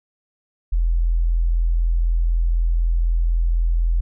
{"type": "tone", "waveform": "sine", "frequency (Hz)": 42, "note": "E1", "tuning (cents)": 33, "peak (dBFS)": -15, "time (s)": [0.72, 4.01], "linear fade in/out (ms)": 10, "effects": []}